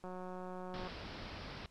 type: click train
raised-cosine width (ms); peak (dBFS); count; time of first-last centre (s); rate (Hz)
1; -33; 154; 0.04-0.876; 183
type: low-pass noise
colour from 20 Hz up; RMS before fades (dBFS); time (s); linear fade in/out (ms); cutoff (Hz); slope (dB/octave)
pink; -47; 0.74-1.66; 0; 5400; 96
effects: pink hiss -69 dBFS RMS until 1.7 s + low-pass 9000 Hz 12 dB/octave